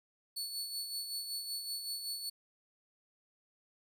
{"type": "tone with tremolo", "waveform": "sawtooth", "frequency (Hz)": 4435, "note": "C#8", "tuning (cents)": 0, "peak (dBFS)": -33, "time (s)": [0.36, 2.3], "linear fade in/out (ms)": 10, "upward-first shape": "sine", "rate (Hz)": 5.3, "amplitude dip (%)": 50, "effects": []}